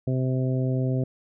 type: harmonic tone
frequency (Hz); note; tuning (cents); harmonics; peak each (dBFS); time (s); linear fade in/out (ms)
129.6; C3; -16; 1 / 2 / 3 / 4 / 5; -23 / -29 / -33 / -35 / -37; 0.07-1.04; 5
effects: none